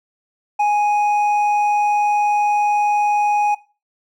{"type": "tone with hard clipping", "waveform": "triangle", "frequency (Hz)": 830.6, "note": "G#5", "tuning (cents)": 0, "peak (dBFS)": -15, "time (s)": [0.59, 3.55], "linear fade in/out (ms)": 10, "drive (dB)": 8, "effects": ["noise-tail reverb RT60 0.3 s tail -17 dB re dry"]}